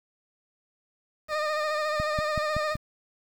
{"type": "tone with vibrato", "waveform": "20% pulse", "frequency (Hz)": 610, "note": "D#5", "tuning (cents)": -34, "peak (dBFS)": -21, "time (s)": [1.28, 2.77], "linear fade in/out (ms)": 50, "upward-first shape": "sine", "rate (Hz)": 14, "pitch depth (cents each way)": 34}
{"type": "click train", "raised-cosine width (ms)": 5, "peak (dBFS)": -19, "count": 5, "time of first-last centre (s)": [2, 2.755], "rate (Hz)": 5.3}
{"effects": ["low-pass 5000 Hz 12 dB/octave", "8-bit"]}